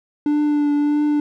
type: tone with vibrato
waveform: triangle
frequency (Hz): 294.1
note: D4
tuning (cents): +3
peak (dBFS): -13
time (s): 0.26-1.2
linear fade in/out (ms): 2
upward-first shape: triangle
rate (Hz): 1.6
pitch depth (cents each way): 22
effects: none